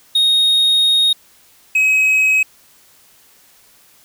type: tone pair in turn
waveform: triangle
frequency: 3729 / 2546 Hz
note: A#7 / D#7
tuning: 0 / +39 cents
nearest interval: perfect fifth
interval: 661 cents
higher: first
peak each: -9 dBFS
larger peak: neither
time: 0.15-1.13 / 1.75-2.43 s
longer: first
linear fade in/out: 5 ms
effects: white hiss -50 dBFS RMS until 4.04 s